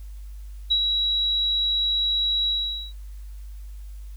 sine tone with ADSR envelope, 3885 Hz, B7, 29 cents flat, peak -16 dBFS, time 0.7-2.93 s, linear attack 16 ms, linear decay 70 ms, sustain -4 dB, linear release 450 ms, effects added 50 Hz sine -35 dBFS peak until 4.16 s + white hiss -59 dBFS RMS until 4.16 s

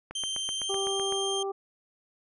click train, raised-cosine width 0.5 ms, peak -24 dBFS, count 9, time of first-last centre 0.11-1.124 s, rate 7.89 Hz
sawtooth tone with pitch glide, 3136 to 3180 Hz, G7 to G7, 0 to +24 cents, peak -27 dBFS, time 0.15-1.43 s, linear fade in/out 5 ms, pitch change +24 cents, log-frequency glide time 0.52-0.98 s
harmonic tone, 392 Hz, G4, in tune, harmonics 1 / 2 / 3, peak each -30 / -36 / -41 dBFS, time 0.69-1.52 s, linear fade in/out 10 ms
effects resampled to 24000 Hz

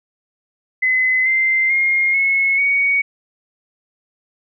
sine tone with pitch steps, 2032 / 2082 / 2133 / 2185 / 2239 Hz, B6 / C7 / C7 / C#7 / C#7, +49 / -9 / +33 / -26 / +17 cents, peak -13 dBFS, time 0.82-3.02 s, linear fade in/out 10 ms, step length 440 ms, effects none

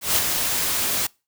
white noise with ADSR envelope, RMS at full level -18 dBFS, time 0.01-1.07 s, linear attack 150 ms, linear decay 48 ms, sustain -5 dB, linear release 7 ms, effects noise-tail reverb RT60 0.3 s tail -26 dB re dry

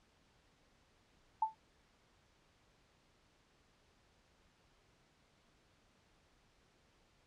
sine tone with exponential decay, 880 Hz, A5, in tune, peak -26 dBFS, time 1.42-1.55 s, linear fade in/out 5 ms, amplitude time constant 27 ms, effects pink hiss -71 dBFS RMS until 7.26 s + low-pass 6000 Hz 12 dB/octave

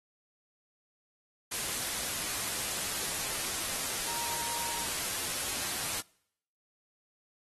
sine tone in noise, 936 Hz, A#5, 7 cents sharp, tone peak -41 dBFS, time 4.07-4.85 s, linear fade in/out 10 ms, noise white, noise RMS -34 dBFS, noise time 1.51-6.01 s, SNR -10 dB, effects noise-tail reverb RT60 0.7 s tail -25 dB re dry + AAC 32 kbps

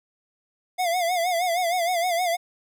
square tone with vibrato, 702 Hz, F5, 9 cents sharp, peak -22 dBFS, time 0.78-2.37 s, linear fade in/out 20 ms, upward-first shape sine, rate 6.4 Hz, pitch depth 93 cents each way, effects none

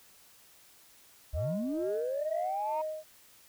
sine linear sweep, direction up, 58.27 to 950 Hz, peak -30 dBFS, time 1.33-2.82 s, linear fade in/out 10 ms
sine tone with tremolo, 622.3 Hz, D#5, in tune, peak -31 dBFS, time 1.33-3.04 s, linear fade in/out 50 ms, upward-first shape sine, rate 2.2 Hz, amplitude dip 65%
effects tanh soft clip ceiling -24 dBFS + white hiss -59 dBFS RMS until 3.48 s

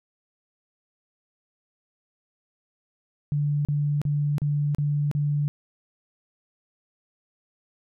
sine tone bursts, 146.1 Hz, D3, 9 cents flat, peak -21 dBFS, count 6, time 3.32-5.48 s, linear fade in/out 0 ms, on 330 ms, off 36 ms, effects none

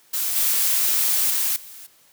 blue noise with level steps, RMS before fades -24 / -20 / -22 / -41 dBFS, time 0.13-1.87 s, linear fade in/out 10 ms, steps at 0.36 / 1.3 / 1.56 s, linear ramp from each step 2 ms, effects white hiss -56 dBFS RMS until 2.12 s + high-pass 80 Hz 12 dB/octave

